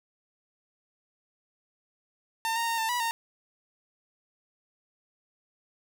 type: tone with pitch steps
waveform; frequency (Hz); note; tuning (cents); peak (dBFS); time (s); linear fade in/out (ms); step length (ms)
sawtooth; 904 / 926 / 920 / 894 / 976 / 919; A5 / A#5 / A#5 / A5 / B5 / A#5; +47 / -12 / -23 / +27 / -21 / -25; -23; 2.45-3.11; 0; 110
effects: none